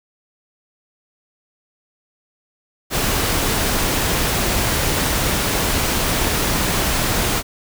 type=noise; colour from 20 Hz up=pink; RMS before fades=-19 dBFS; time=2.9-7.43 s; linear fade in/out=50 ms; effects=none